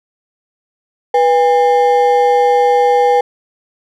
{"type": "ring-modulated tone", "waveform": "triangle", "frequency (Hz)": 650, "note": "E5", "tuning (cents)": -24, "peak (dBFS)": -3, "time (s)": [1.14, 3.21], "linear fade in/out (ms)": 5, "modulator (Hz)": 160, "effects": []}